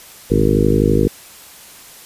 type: harmonic tone with a mistuned harmonic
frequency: 51.91 Hz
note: G#1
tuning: in tune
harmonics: 1 / 2 / 3 / 4 / 5 / 6 / 7 / 8 / 9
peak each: -20 / -20 / -20 / -20 / -20 / -20 / -20 / -20 / -20 dBFS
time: 0.3-1.08 s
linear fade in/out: 10 ms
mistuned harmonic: 2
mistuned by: +91 cents
effects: white hiss -40 dBFS RMS until 2.05 s + resampled to 32000 Hz